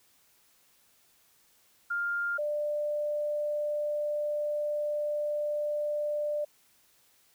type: tone pair in turn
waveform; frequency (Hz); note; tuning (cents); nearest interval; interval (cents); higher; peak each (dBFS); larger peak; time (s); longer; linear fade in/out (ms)
sine; 1402 / 593.6; F6 / D5; +6 / +18; octave + minor third; 1488; first; -28; neither; 1.9-2.38 / 2.38-6.45; second; 10
effects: white hiss -65 dBFS RMS until 7.34 s